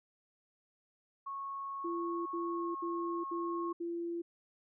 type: tone with pitch glide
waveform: sine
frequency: 1100 to 1088 Hz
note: C#6 to C#6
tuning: -14 to -33 cents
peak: -38 dBFS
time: 1.26-3.73 s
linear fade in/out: 10 ms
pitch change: -19 cents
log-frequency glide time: 2.51-2.65 s
type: tone bursts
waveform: sine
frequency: 340.9 Hz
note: F4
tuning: 42 cents flat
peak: -35 dBFS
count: 5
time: 1.84-4.22 s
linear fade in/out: 10 ms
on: 420 ms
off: 70 ms
effects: none